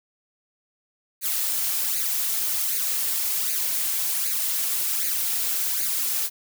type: noise with flanger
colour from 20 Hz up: blue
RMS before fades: -25 dBFS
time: 1.21-6.3 s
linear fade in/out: 50 ms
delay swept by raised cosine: 0.45 to 4.55 ms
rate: 1.3 Hz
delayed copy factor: +0.7
effects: none